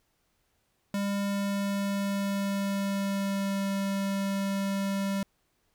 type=tone with pitch glide; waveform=square; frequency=200 to 196.68 Hz; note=G3 to G3; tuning=+35 to +6 cents; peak=-28 dBFS; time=0.94-5.23 s; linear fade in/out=2 ms; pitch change=-29 cents; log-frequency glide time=1.21-3.7 s; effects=pink hiss -73 dBFS RMS until 5.74 s